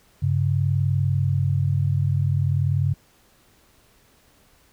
sine tone pair together, 98.1 / 138.49 Hz, G2 / C#3, +2 / -1 cents, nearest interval tritone, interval 597 cents, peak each -21 dBFS, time 0.22-2.94 s, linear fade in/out 10 ms, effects pink hiss -58 dBFS RMS until 4.72 s

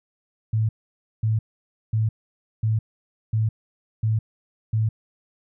sine tone bursts, 110 Hz, A2, in tune, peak -18 dBFS, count 7, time 0.53-4.89 s, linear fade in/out 5 ms, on 160 ms, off 540 ms, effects none

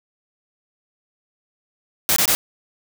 white noise bursts, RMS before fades -17 dBFS, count 3, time 2.09-2.35 s, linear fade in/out 0 ms, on 72 ms, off 22 ms, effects none

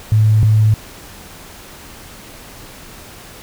sine tone pair in turn, 108.1 / 108.1 Hz, A2 / A2, -30 / -30 cents, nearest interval unison, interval 0 cents, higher neither, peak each -8 dBFS, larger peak neither, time 0.12-0.43 / 0.43-0.74 s, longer neither, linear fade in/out 0 ms, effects pink hiss -37 dBFS RMS until 3.42 s

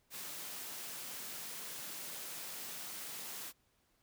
white high-pass noise, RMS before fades -45 dBFS, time 0.1-3.53 s, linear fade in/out 50 ms, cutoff 120 Hz, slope 48 dB/octave, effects pink hiss -75 dBFS RMS until 4.02 s

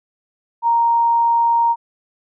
sine tone, 932.3 Hz, A#5, in tune, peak -12 dBFS, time 0.62-1.76 s, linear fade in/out 50 ms, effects none

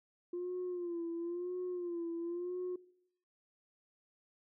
sine tone with vibrato, 349.2 Hz, F4, in tune, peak -35 dBFS, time 0.33-2.76 s, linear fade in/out 5 ms, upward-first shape sine, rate 0.98 Hz, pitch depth 69 cents each way, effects noise-tail reverb RT60 0.7 s tail -20 dB re dry + tanh soft clip ceiling -33 dBFS

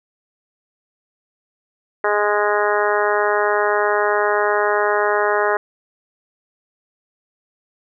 harmonic tone, 207.7 Hz, G#3, in tune, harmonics 2 / 3 / 4 / 5 / 6 / 7 / 8 / 9, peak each -20 / -22 / -23 / -24 / -25 / -25 / -26 / -27 dBFS, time 2.04-5.57 s, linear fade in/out 2 ms, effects none

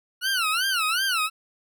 20% pulse tone with vibrato, 1412 Hz, F6, 19 cents sharp, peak -17 dBFS, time 0.21-1.3 s, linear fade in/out 50 ms, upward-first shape sine, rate 2.7 Hz, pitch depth 210 cents each way, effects none

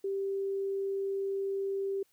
sine tone, 392 Hz, G4, in tune, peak -30 dBFS, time 0.04-2.03 s, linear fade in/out 5 ms, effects white hiss -71 dBFS RMS until 2.12 s

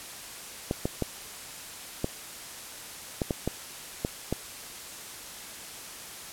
clicks, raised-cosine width 2 ms, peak -13 dBFS, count 9, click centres 0.711 / 0.855 / 1.023 / 2.044 / 3.218 / 3.308 / 3.476 / 4.049 / 4.326 s, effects white hiss -42 dBFS RMS until 6.32 s + low-pass 12000 Hz 12 dB/octave

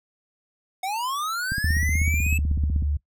square linear sweep, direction up, 728 to 2637 Hz, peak -26 dBFS, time 0.83-2.38 s, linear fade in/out 5 ms
click train, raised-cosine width 5 ms, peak -17 dBFS, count 22, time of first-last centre 1.52-2.824 s, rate 16.1 Hz
sine tone with pitch glide, 77.78 to 72.99 Hz, D#2 to D2, 0 to -10 cents, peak -21 dBFS, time 1.64-2.97 s, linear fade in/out 5 ms, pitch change -110 cents, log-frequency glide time 2.18-2.51 s
effects noise-tail reverb RT60 0.1 s tail -21 dB re dry

